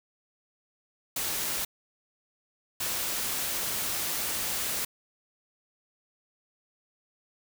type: noise bursts at uneven times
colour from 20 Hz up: white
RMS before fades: -31 dBFS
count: 2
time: 1.16-1.65 / 2.8-4.85 s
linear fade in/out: 5 ms
effects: none